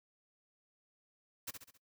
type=noise with echo; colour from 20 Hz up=white; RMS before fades=-41 dBFS; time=1.47-1.51 s; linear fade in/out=10 ms; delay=67 ms; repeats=4; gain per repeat=-6 dB; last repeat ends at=1.778 s; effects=noise-tail reverb RT60 0.1 s tail -22 dB re dry